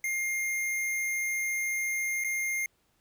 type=tone with dropouts; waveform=square; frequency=2119 Hz; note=C7; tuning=21 cents sharp; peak=-29 dBFS; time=0.04-2.66 s; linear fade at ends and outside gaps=2 ms; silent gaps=2.239-2.245 s; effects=pink hiss -71 dBFS RMS until 3 s